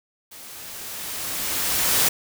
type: noise with level ramp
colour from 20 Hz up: white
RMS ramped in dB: -42 to -18 dBFS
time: 0.31-2.09 s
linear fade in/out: 10 ms
effects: none